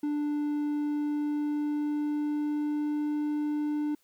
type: tone with pitch glide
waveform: triangle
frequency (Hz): 294.9 to 297.8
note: D4 to D4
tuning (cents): +7 to +24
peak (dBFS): -25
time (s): 0.03-3.95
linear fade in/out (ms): 5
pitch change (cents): +17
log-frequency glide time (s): 0.71-3.17
effects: white hiss -69 dBFS RMS until 4.03 s